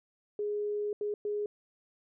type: tone bursts at uneven times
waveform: sine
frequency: 415.5 Hz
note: G#4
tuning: 1 cent sharp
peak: -30 dBFS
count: 3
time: 0.39-0.93 / 1.01-1.14 / 1.25-1.46 s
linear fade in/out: 2 ms
effects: none